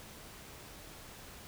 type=silence; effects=pink hiss -51 dBFS RMS until 1.47 s